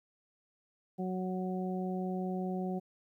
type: harmonic tone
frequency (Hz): 185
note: F#3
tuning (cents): 0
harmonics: 1 / 2 / 3 / 4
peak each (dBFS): -34 / -39 / -45 / -42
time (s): 0.98-2.8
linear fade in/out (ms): 20
effects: 12-bit

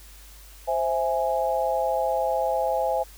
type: chord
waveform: sine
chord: C augmented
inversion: none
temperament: equal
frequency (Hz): 523.3 / 659.3 / 830.6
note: C5 / E5 / G#5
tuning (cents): 0 / 0 / 0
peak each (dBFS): -26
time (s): 0.67-3.04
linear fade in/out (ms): 20
effects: added 50 Hz sine -46 dBFS peak until 3.17 s + white hiss -50 dBFS RMS until 3.17 s

